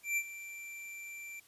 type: tone with ADSR envelope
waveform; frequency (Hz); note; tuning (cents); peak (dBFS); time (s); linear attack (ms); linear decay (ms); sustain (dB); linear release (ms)
square; 2349; D7; 0; -29; 0.03-1.4; 140; 58; -15; 7
effects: white hiss -63 dBFS RMS until 1.47 s + resampled to 32000 Hz